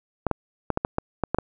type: clicks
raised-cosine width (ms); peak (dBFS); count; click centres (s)
1; -8; 9; 0.267 / 0.313 / 0.703 / 0.774 / 0.849 / 0.984 / 1.237 / 1.346 / 1.386
effects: none